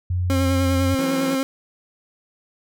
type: tone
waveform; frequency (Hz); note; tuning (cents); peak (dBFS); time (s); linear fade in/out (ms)
sine; 89.7; F2; +47; -19; 0.1-0.95; 5
type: tone with vibrato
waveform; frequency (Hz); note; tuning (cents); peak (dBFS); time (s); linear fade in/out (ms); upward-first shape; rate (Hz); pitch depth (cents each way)
30% pulse; 267.8; C4; +40; -17; 0.3-1.43; 0; sine; 10; 22
type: chord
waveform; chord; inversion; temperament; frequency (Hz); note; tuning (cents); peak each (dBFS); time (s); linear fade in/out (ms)
25% pulse; E suspended second; none; just; 164.81 / 185.42 / 247.2; E3 / F#3 / B3; 0 / +4 / +2; -27 / -31 / -30; 0.99-1.35; 0
effects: none